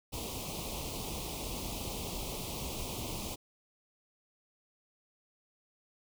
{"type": "band-stop noise", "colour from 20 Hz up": "pink", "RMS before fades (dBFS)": -39, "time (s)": [0.12, 3.36], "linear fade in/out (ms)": 20, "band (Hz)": [1100, 2400], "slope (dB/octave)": 48, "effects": []}